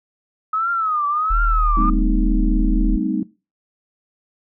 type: tone with vibrato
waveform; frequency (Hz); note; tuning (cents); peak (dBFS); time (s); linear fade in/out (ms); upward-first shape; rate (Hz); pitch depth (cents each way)
sine; 1268; D#6; +32; -17; 0.53-1.9; 5; triangle; 1.4; 170
type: tone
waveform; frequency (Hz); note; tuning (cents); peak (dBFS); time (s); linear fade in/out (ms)
sine; 38.89; D#1; 0; -15; 1.3-2.97; 10
type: chord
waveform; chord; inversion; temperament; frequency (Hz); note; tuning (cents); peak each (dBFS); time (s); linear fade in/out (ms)
sine; A half-diminished seventh; third; equal with one note detuned; 196 / 220 / 256.4 / 311.1; G3 / A3 / C4 / Eb4; 0 / 0 / -35 / 0; -24 / -26 / -24 / -23; 1.77-3.23; 5
effects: noise-tail reverb RT60 0.3 s tail -20 dB re dry + tanh soft clip ceiling -2 dBFS

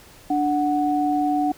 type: tone pair together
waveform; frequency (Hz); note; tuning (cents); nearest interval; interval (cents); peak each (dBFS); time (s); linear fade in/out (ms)
sine; 294.2 / 740; D4 / F#5; +3 / 0; octave + major third; 1597; -21; 0.3-1.52; 5
effects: pink hiss -48 dBFS RMS until 1.57 s

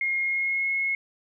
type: tone with pitch glide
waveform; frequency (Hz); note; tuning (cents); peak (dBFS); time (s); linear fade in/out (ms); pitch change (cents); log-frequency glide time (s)
sine; 2142 to 2172; C7 to C#7; +40 to -36; -23; 0.01-0.95; 2; +24; 0.19-0.7
effects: none

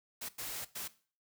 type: noise bursts at uneven times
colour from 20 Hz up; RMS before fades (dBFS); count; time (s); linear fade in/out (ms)
white; -41; 3; 0.21-0.29 / 0.38-0.65 / 0.75-0.88; 10
effects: noise-tail reverb RT60 0.4 s tail -17 dB re dry

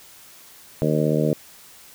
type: harmonic tone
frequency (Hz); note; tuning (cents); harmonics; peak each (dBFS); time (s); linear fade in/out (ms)
76.7; D#2; -24; 2 / 3 / 4 / 5 / 6 / 7 / 8; -22 / -25 / -26 / -29 / -25 / -27 / -28; 0.82-1.33; 0
effects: white hiss -47 dBFS RMS until 1.94 s

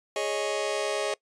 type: chord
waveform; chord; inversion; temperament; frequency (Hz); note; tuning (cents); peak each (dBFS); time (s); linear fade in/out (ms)
sawtooth; Ab suspended fourth; none; just; 415.3 / 553.7 / 623; Ab4 / Db5 / Eb5; 0 / -2 / +2; -27; 0.16-1.14; 2
effects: noise-tail reverb RT60 0.1 s tail -23 dB re dry + resampled to 22050 Hz

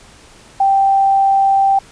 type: tone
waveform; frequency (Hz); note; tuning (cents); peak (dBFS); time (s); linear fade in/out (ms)
sine; 783; G5; -2; -9; 0.6-1.79; 5
effects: pink hiss -43 dBFS RMS until 1.91 s + resampled to 22050 Hz

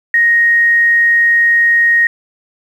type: tone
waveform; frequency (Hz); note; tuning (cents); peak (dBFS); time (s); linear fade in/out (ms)
sine; 1870; A#6; +5; -7; 0.14-2.07; 2
effects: 7-bit

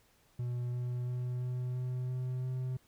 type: tone with pitch steps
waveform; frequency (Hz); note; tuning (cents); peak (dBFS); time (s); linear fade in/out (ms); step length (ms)
triangle; 122.2 / 123.19 / 124.19 / 125.2 / 126.22 / 127.24 / 128.28; B2 / B2 / B2 / B2 / B2 / C3 / C3; -18 / -4 / +10 / +24 / +38 / -48 / -34; -31; 0.39-2.77; 5; 340
effects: pink hiss -68 dBFS RMS until 2.87 s

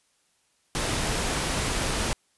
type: noise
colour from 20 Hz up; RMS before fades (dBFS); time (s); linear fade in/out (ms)
pink; -27; 0.75-2.13; 0
effects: white hiss -68 dBFS RMS until 2.37 s + resampled to 24000 Hz

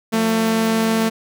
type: tone pair together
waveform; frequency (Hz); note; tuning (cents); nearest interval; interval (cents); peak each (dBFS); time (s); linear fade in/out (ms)
sawtooth; 176.99 / 223.6; F3 / A3; +23 / +28; major third; 405; -23 / -12; 0.12-1.1; 20
effects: none

